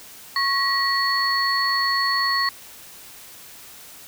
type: tone cluster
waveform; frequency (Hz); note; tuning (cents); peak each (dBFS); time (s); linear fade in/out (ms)
sine; 1102 / 1910 / 4398; C#6 / A#6 / C#8; -11 / +42 / -14; -23; 0.36-2.49; 2
effects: white hiss -43 dBFS RMS until 4.07 s